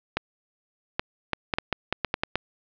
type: clicks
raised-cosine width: 0.3 ms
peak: -7 dBFS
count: 11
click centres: 0.17 / 0.995 / 1.333 / 1.538 / 1.585 / 1.727 / 1.926 / 2.047 / 2.141 / 2.235 / 2.356 s
effects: low-pass 4000 Hz 12 dB/octave